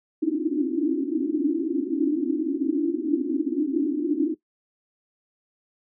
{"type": "band-pass noise", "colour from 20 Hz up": "pink", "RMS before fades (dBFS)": -24, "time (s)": [0.22, 4.35], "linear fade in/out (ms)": 10, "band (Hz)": [270, 340], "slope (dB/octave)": 96, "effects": ["noise-tail reverb RT60 0.1 s tail -18 dB re dry"]}